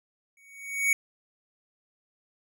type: tone with exponential growth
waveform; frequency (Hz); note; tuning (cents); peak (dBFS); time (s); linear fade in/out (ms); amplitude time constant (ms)
square; 2238; C#7; +16; -19; 0.37-0.93; 2; 120
effects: none